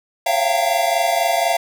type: tone cluster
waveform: square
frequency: 547 / 672 / 696 / 778 / 913 Hz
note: C#5 / E5 / F5 / G5 / A#5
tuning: -23 / +33 / -6 / -13 / -36 cents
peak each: -28 / -22 / -20 / -24 / -27 dBFS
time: 0.26-1.57 s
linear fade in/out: 5 ms
effects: none